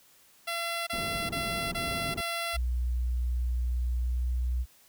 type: tone bursts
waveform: 10% pulse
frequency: 679 Hz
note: F5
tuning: 49 cents flat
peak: -22 dBFS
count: 5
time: 0.47-2.57 s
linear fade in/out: 10 ms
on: 400 ms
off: 25 ms
type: low-pass noise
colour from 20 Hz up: white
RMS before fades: -38 dBFS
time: 0.93-2.21 s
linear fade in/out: 2 ms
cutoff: 270 Hz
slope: 12 dB/octave
type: tone with pitch glide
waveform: sine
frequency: 61 to 61.71 Hz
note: B1 to B1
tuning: -21 to -1 cents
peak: -26 dBFS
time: 2.53-4.66 s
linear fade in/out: 50 ms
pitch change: +20 cents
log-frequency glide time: 3.99-4.29 s
effects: white hiss -60 dBFS RMS until 4.88 s